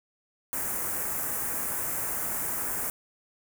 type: band-stop noise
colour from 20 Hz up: white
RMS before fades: -31 dBFS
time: 0.53-2.9 s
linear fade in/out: 0 ms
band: 1900 to 7600 Hz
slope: 24 dB/octave
effects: none